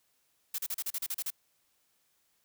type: noise bursts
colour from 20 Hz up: blue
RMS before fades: -34 dBFS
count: 10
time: 0.54-1.304 s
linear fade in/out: 5 ms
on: 44 ms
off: 36 ms
effects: white hiss -73 dBFS RMS until 2.44 s